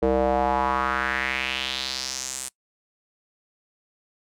square tone with band-pass filter sweep, 65.41 Hz, C2, in tune, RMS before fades -25 dBFS, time 0.02-2.49 s, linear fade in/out 10 ms, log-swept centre 460 to 8800 Hz, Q 3.1, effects noise-tail reverb RT60 0.1 s tail -22 dB re dry

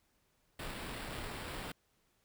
pink noise with sample-and-hold, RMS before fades -43 dBFS, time 0.59-1.72 s, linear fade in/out 5 ms, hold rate 6300 Hz, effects pink hiss -75 dBFS RMS until 2.24 s

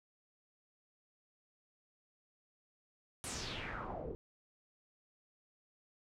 pink noise with low-pass filter sweep, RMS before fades -43 dBFS, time 3.24-4.15 s, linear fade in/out 0 ms, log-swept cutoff 9900 to 360 Hz, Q 3.4, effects none

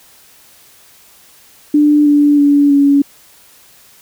sine tone with pitch steps, 296.1 / 291.3 / 286.7 / 282.1 Hz, D4 / D4 / D4 / C#4, +14 / -14 / -42 / +30 cents, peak -6 dBFS, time 1.74-3.02 s, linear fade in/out 5 ms, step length 320 ms, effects white hiss -45 dBFS RMS until 4.01 s

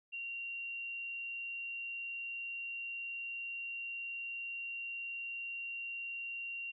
sine tone, 2759 Hz, F7, 22 cents flat, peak -39 dBFS, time 0.12-6.72 s, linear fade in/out 20 ms, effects none

